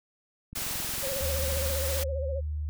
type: click train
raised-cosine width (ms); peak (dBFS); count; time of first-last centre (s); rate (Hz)
5; -30; 27; 0.53-1.706; 22.1
type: noise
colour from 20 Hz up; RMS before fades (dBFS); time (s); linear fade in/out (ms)
white; -33; 0.55-2.04; 10
type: tone with vibrato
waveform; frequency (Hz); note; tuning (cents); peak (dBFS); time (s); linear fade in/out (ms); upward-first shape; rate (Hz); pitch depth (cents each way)
sine; 539; C#5; -49; -32; 1.02-2.41; 20; sine; 15; 73
type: tone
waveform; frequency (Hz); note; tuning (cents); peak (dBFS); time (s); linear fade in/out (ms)
sine; 75.3; D2; +44; -29; 1.22-2.69; 0
effects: none